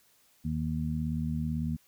harmonic tone, 78 Hz, D#2, 5 cents sharp, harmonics 1 / 2 / 3, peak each -35 / -32 / -33 dBFS, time 0.44-1.77 s, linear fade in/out 20 ms, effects white hiss -65 dBFS RMS until 1.87 s

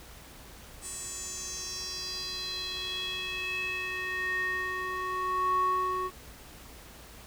square tone with band-pass filter sweep, 370 Hz, F#4, in tune, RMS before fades -33 dBFS, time 0.81-6.11 s, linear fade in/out 50 ms, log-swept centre 8500 to 890 Hz, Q 5.3, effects added 60 Hz sine -54 dBFS peak until 7.26 s + pink hiss -50 dBFS RMS until 7.26 s

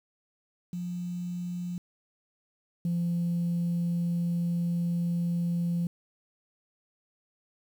sine tone pair in turn, 176.8 / 171.97 Hz, F3 / F3, +22 / -26 cents, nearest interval unison, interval 48 cents, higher first, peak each -31 / -24 dBFS, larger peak second, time 0.73-1.78 / 2.85-5.87 s, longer second, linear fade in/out 2 ms, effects tanh soft clip ceiling -23 dBFS + 9-bit

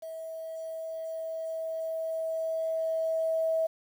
sine tone with level ramp, 647 Hz, E5, 32 cents flat, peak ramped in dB -37 to -24 dBFS, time 0.02-3.67 s, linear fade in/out 10 ms, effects 9-bit

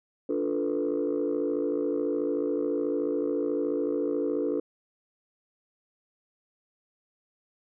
sine chord, B half-diminished seventh, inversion first, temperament equal with one note detuned, 290.6 / 349.2 / 440 / 493.9 Hz, D4 / F4 / A4 / B4, -18 / 0 / 0 / 0 cents, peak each -29 / -31 / -29 / -31 dBFS, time 0.29-4.6 s, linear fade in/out 5 ms, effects tanh soft clip ceiling -19 dBFS

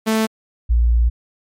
sawtooth / sine tone pair in turn, 220.4 / 58.38 Hz, A3 / A#1, +3 / +3 cents, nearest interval octave + major seventh, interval 2300 cents, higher first, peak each -11 dBFS, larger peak neither, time 0.06-0.27 / 0.69-1.1 s, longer second, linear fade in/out 20 ms, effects MP3 64 kbps

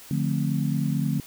sine chord, D minor seventh, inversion none, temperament just, 146.83 / 176.2 / 220.2 / 264.3 Hz, D3 / F3 / A3 / C4, 0 / +16 / +2 / +18 cents, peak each -25 / -29 / -28 / -31 dBFS, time 0.11-1.2 s, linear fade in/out 2 ms, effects white hiss -46 dBFS RMS until 1.26 s

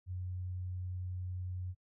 sine tone, 91.1 Hz, F#2, 26 cents flat, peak -37 dBFS, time 0.06-1.75 s, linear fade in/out 50 ms, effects noise-tail reverb RT60 0.1 s tail -24 dB re dry

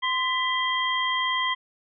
sine tone cluster, 1033 / 1990 / 3201 Hz, C6 / B6 / G7, -22 / +13 / +36 cents, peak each -26 / -27 / -28 dBFS, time 0.02-1.55 s, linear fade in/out 20 ms, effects none

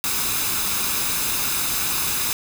white noise with comb filter, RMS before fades -23 dBFS, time 0.04-2.33 s, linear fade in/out 0 ms, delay 0.79 ms, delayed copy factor +0.5, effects none

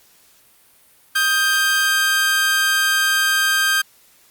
sawtooth tone pair together, 1251 / 1583 Hz, D#6 / G6, +9 / +17 cents, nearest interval major third, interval 408 cents, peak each -21 / -12 dBFS, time 1.15-3.82 s, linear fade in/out 10 ms, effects white hiss -53 dBFS RMS until 4.3 s + Opus 48 kbps

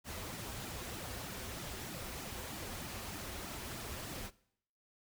pink noise with flanger, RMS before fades -44 dBFS, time 0.04-4.31 s, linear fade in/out 50 ms, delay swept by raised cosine 1.8 to 7 ms, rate 3.2 Hz, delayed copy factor -0.8, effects noise-tail reverb RT60 0.7 s tail -21 dB re dry

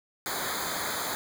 pink noise with comb filter, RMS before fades -32 dBFS, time 0.26-1.15 s, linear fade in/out 0 ms, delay 0.36 ms, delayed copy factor -1, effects none

